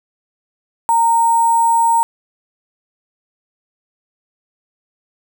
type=tone with sample-and-hold; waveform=sine; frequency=920 Hz; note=A#5; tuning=23 cents flat; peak=-10 dBFS; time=0.89-2.03 s; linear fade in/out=0 ms; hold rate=8820 Hz; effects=none